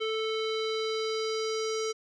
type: tone with low-pass filter sweep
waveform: square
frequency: 440 Hz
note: A4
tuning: in tune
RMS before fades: -31 dBFS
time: 0-1.93 s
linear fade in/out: 20 ms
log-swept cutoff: 3300 to 5900 Hz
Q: 3.4
effects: none